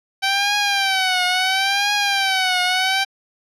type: tone with vibrato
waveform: 10% pulse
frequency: 772 Hz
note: G5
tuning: 27 cents flat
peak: -8 dBFS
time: 0.22-3.05 s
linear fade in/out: 20 ms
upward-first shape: triangle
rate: 0.73 Hz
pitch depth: 120 cents each way
effects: low-pass 8000 Hz 12 dB/octave